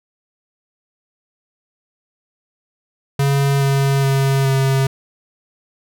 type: tone with pitch steps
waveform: square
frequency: 139.3 / 137.78 / 136.28 / 134.79 Hz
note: C#3 / C#3 / C#3 / C#3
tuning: +9 / -10 / -29 / -48 cents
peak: -14 dBFS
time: 3.19-4.87 s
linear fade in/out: 5 ms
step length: 420 ms
effects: none